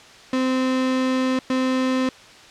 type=tone bursts at uneven times; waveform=35% pulse; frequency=258.8 Hz; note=C4; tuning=19 cents flat; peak=-17 dBFS; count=2; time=0.33-1.39 / 1.5-2.09 s; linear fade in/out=2 ms; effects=white hiss -45 dBFS RMS until 2.5 s + low-pass 5000 Hz 12 dB/octave